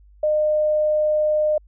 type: tone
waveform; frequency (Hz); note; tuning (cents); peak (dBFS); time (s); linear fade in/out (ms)
sine; 609; D#5; -37; -16; 0.23-1.58; 5
effects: added 50 Hz sine -47 dBFS peak until 1.67 s